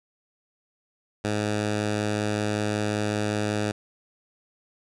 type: tone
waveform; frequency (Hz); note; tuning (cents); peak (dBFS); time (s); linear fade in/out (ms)
10% pulse; 105.3; G#2; +24; -16; 1.24-3.72; 10
effects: resampled to 22050 Hz